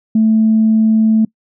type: tone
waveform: sine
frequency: 220 Hz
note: A3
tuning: in tune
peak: -7 dBFS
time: 0.15-1.25 s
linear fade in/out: 5 ms
effects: noise-tail reverb RT60 0.1 s tail -24 dB re dry + tanh soft clip ceiling -3 dBFS